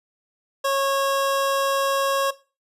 25% pulse tone, 548 Hz, C#5, 20 cents flat, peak -16 dBFS, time 0.64-2.31 s, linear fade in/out 10 ms, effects noise-tail reverb RT60 0.3 s tail -17 dB re dry + resampled to 32000 Hz

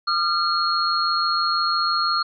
sine tone cluster, 1208 / 1374 / 4295 Hz, D6 / F6 / C8, +48 / -29 / +44 cents, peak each -23 dBFS, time 0.07-2.23 s, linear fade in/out 10 ms, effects none

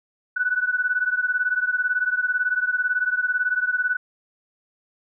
sine beating tone pair, 1480 / 1498 Hz, F#6 / F#6, 0 / +21 cents, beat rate 18 Hz, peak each -22 / -24 dBFS, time 0.36-3.97 s, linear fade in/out 10 ms, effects none

